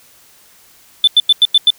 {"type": "tone bursts", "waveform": "sine", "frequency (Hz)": 3520, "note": "A7", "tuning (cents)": 0, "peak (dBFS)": -3, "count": 6, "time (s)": [1.04, 1.704], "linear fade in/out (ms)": 2, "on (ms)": 34, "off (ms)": 92, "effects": ["tanh soft clip ceiling -2 dBFS", "white hiss -47 dBFS RMS until 1.78 s"]}